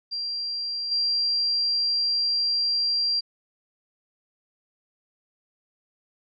sine tone with level steps, 4743 Hz, D8, 16 cents sharp, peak -27 / -21 dBFS, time 0.11-3.21 s, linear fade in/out 20 ms, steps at 0.91 s, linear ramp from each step 10 ms, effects none

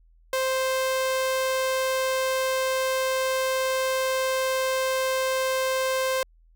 sawtooth tone, 523.3 Hz, C5, in tune, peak -19 dBFS, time 0.33-6.23 s, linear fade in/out 2 ms, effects added 41 Hz sine -54 dBFS peak until 6.55 s

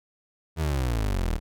30% pulse exponential sweep, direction down, 83 to 36.71 Hz, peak -21 dBFS, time 0.56-1.4 s, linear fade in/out 50 ms, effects none

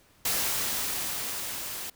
white noise with level ramp, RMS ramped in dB -27 to -37 dBFS, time 0.25-1.9 s, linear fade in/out 5 ms, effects pink hiss -61 dBFS RMS until 1.95 s

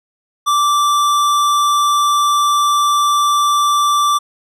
sine tone with hard clipping, 1170 Hz, D6, 7 cents flat, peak -13 dBFS, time 0.46-4.19 s, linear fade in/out 20 ms, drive 15 dB, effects none

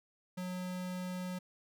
square tone, 182.2 Hz, F#3, 26 cents flat, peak -38 dBFS, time 0.37-1.39 s, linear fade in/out 10 ms, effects none

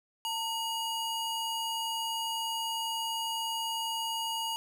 square ring-modulated tone, 1899 Hz, A#6, 32 cents sharp, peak -29 dBFS, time 0.25-4.56 s, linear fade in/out 0 ms, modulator 990 Hz, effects none

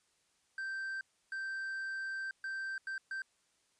triangle tone bursts at uneven times, 1564 Hz, G6, 4 cents flat, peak -35 dBFS, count 5, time 0.58-1.01 / 1.32-2.31 / 2.44-2.78 / 2.87-2.98 / 3.11-3.22 s, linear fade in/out 2 ms, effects white hiss -74 dBFS RMS until 3.79 s + resampled to 22050 Hz

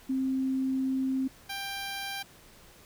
sine / 10% pulse tone pair in turn, 263.8 / 790.5 Hz, C4 / G5, +14 / +14 cents, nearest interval octave + perfect fifth, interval 1900 cents, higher second, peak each -26 dBFS, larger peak neither, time 0.09-1.28 / 1.49-2.23 s, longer first, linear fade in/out 10 ms, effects pink hiss -55 dBFS RMS until 2.85 s

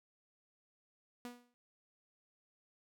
sawtooth tone with exponential decay, 243.3 Hz, B3, 26 cents flat, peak -38 dBFS, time 1.25-1.54 s, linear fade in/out 0 ms, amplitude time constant 62 ms, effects noise-tail reverb RT60 0.1 s tail -25 dB re dry

